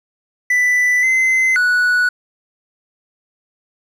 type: tone with pitch steps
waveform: triangle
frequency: 1985 / 2056 / 1473 Hz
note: B6 / C7 / F#6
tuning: +8 / -31 / -8 cents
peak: -10 dBFS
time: 0.5-2.09 s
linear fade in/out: 5 ms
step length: 530 ms
effects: none